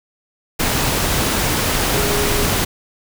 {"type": "tone in noise", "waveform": "sine", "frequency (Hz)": 412, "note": "G#4", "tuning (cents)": -14, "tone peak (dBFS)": -22, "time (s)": [1.93, 2.47], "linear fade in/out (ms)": 10, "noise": "pink", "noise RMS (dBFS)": -18, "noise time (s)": [0.59, 2.65], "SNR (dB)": -7, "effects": []}